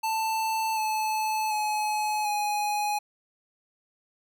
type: tone with pitch steps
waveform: square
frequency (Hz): 885 / 867.3 / 849.9 / 832.9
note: A5 / A5 / G#5 / G#5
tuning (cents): +10 / -25 / +40 / +5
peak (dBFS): -26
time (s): 0.03-2.99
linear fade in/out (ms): 10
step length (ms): 740
effects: none